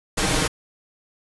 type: noise with comb filter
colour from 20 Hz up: pink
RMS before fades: -21 dBFS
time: 0.17-0.48 s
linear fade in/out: 10 ms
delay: 6.4 ms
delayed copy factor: +0.6
effects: resampled to 24000 Hz